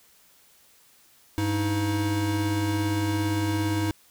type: tone pair together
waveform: square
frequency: 100 / 317.5 Hz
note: G2 / D#4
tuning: +35 / +35 cents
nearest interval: octave + minor sixth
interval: 2000 cents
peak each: -27 dBFS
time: 1.38-3.91 s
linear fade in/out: 0 ms
effects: white hiss -58 dBFS RMS until 4.1 s